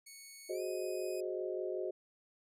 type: tone with pitch glide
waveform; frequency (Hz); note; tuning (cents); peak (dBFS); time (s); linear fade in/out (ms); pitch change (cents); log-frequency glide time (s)
5% pulse; 2217 to 2503; C#7 to D#7; 0 to +10; -40; 0.06-1.21; 10; +210; 0.52-0.62
type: chord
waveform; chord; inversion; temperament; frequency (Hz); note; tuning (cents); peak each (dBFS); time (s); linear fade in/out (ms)
sine; Ab dominant seventh; third; equal; 370 / 415.3 / 523.3 / 622.3; Gb4 / Ab4 / C5 / Eb5; 0 / 0 / 0 / 0; -38 / -43 / -43 / -42; 0.49-1.91; 10
effects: low-pass 12000 Hz 12 dB/octave